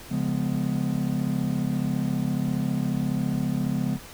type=chord; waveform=triangle; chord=C# dominant seventh; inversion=none; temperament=just; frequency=138.59 / 173.24 / 207.9 / 249.5 Hz; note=C#3 / E#3 / G#3 / B3; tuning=0 / -14 / +2 / +18 cents; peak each=-27 dBFS; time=0.09-3.99 s; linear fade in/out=50 ms; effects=pink hiss -44 dBFS RMS until 4.13 s